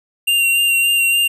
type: tone with vibrato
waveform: square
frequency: 2772 Hz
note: F7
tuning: 14 cents flat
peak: -13 dBFS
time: 0.27-1.28 s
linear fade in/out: 10 ms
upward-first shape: sine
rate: 3.5 Hz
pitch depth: 18 cents each way
effects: none